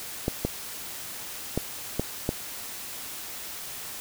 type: clicks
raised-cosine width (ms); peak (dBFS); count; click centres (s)
2; -11; 5; 0.281 / 0.45 / 1.576 / 1.996 / 2.291
effects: white hiss -38 dBFS RMS until 4 s